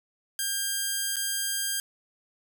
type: tone with dropouts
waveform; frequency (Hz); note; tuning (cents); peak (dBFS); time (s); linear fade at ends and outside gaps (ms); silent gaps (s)
5% pulse; 1600; G6; +35; -16; 0.39-1.8; 1; 1.159-1.166
effects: none